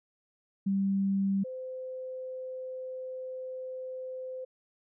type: tone pair in turn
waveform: sine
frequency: 195.7 / 515 Hz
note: G3 / C5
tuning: -3 / -28 cents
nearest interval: octave + perfect fourth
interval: 1675 cents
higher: second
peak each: -25 / -36 dBFS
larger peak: first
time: 0.66-1.44 / 1.44-4.45 s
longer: second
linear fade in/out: 10 ms
effects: none